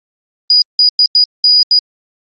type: tone bursts at uneven times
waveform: sine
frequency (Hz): 4914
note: D#8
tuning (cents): -22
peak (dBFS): -5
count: 6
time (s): 0.5-0.62 / 0.79-0.89 / 0.99-1.06 / 1.15-1.24 / 1.44-1.63 / 1.71-1.79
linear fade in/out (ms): 2
effects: Opus 32 kbps